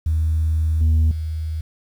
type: tone with level steps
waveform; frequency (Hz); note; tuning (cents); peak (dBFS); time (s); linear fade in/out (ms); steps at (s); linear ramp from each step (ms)
sine; 79.2; D#2; +31; -15 / -10 / -22; 0.06-1.61; 5; 0.81 / 1.11; 2
effects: tanh soft clip ceiling -12 dBFS + 8-bit